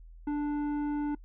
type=tone with tanh clipping; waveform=sine; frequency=293.7 Hz; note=D4; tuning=in tune; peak=-30 dBFS; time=0.27-1.15 s; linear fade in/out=5 ms; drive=10 dB; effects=noise-tail reverb RT60 0.1 s tail -24 dB re dry + added 41 Hz sine -47 dBFS peak until 1.24 s